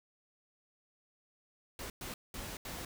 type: noise bursts at uneven times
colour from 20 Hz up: pink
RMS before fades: -43 dBFS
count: 4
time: 1.79-1.9 / 2.01-2.14 / 2.34-2.57 / 2.65-2.85 s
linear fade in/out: 2 ms
effects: none